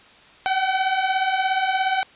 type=beating tone pair; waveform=sawtooth; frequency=750 / 767 Hz; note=F#5 / G5; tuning=+23 / -38 cents; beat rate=17 Hz; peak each=-20 / -17 dBFS; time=0.46-2.03 s; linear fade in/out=0 ms; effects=white hiss -49 dBFS RMS until 2.15 s + resampled to 8000 Hz